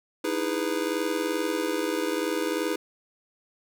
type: chord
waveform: square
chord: E major seventh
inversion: third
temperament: just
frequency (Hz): 309 / 329.6 / 412 / 494.4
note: D#4 / E4 / G#4 / B4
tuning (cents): -12 / 0 / -14 / +2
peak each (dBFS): -32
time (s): 0.24-2.76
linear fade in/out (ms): 5
effects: none